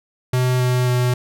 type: tone with pitch steps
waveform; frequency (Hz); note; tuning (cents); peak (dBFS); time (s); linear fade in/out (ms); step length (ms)
square; 126.5 / 125.41 / 124.33; B2 / B2 / B2; +42 / +27 / +12; -16; 0.33-1.14; 5; 270
effects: none